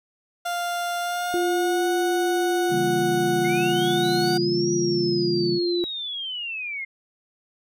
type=tone with pitch glide; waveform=30% pulse; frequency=698.5 to 737 Hz; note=F5 to F#5; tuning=0 to -7 cents; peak=-22 dBFS; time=0.45-4.38 s; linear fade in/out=10 ms; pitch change=+93 cents; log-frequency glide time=1-1.86 s
type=tone; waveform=sine; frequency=349.2 Hz; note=F4; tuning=in tune; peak=-21 dBFS; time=1.34-5.84 s; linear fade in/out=0 ms
type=chord; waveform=sine; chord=C# diminished seventh; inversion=none; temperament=equal with one note detuned; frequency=138.59 / 163.2 / 196 / 233.1 Hz; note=C#3 / E3 / G3 / Bb3; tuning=0 / -17 / 0 / 0 cents; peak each=-31 dBFS; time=2.69-5.6 s; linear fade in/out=50 ms
type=linear two-way sweep; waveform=sine; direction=up then down; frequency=2093 to 5820 to 2093 Hz; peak=-28 dBFS; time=3.44-6.85 s; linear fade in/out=10 ms; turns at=4.73 s
effects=none